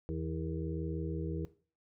harmonic tone with a mistuned harmonic, 81.1 Hz, E2, 28 cents flat, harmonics 1 / 2 / 4 / 5 / 6, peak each -39 / -39 / -40 / -45 / -44 dBFS, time 0.09-1.45 s, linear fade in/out 0 ms, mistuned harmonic 6, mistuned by -55 cents, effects noise-tail reverb RT60 0.4 s tail -17 dB re dry

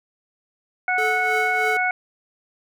harmonic tone, 735 Hz, F#5, 12 cents flat, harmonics 1 / 2 / 3, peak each -23 / -23 / -23 dBFS, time 0.88-1.91 s, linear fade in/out 2 ms
square tone with tremolo, 434.2 Hz, A4, 23 cents flat, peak -24 dBFS, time 0.98-1.77 s, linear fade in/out 2 ms, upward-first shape triangle, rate 3.2 Hz, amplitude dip 70%
effects none

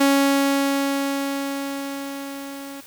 sawtooth tone with level ramp, 277.2 Hz, C#4, in tune, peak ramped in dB -10 to -30 dBFS, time 0-2.81 s, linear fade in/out 10 ms, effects white hiss -45 dBFS RMS until 2.86 s

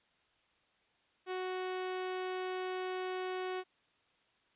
sawtooth tone, 370 Hz, F#4, in tune, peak -32 dBFS, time 1.26-3.64 s, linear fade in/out 50 ms, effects white hiss -72 dBFS RMS until 4.55 s + resampled to 8000 Hz

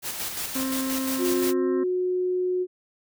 white noise with tremolo, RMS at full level -30 dBFS, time 0.02-1.54 s, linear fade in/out 50 ms, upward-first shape square, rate 5.7 Hz, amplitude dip 40%
harmonic tone, 264.3 Hz, C4, 18 cents sharp, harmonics 1 / 2 / 4 / 5 / 6 / 7, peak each -26 / -37 / -40 / -46 / -49 / -49 dBFS, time 0.55-1.84 s, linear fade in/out 10 ms
sine tone with pitch glide, 357.6 to 364.5 Hz, F4 to F#4, +41 to -26 cents, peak -22 dBFS, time 1.18-2.67 s, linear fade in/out 50 ms, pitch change +33 cents, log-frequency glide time 1.33-1.73 s
effects none

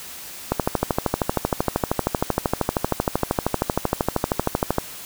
click train, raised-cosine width 1 ms, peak -4 dBFS, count 56, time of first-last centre 0.52-4.784 s, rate 12.9 Hz, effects white hiss -37 dBFS RMS until 5.05 s

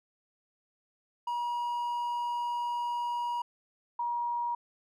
triangle / sine tone pair in turn, 958 / 953.1 Hz, A#5 / A#5, +47 / +38 cents, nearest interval unison, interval 9 cents, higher first, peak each -28 / -29 dBFS, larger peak first, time 1.27-3.42 / 3.99-4.55 s, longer first, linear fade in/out 5 ms, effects none

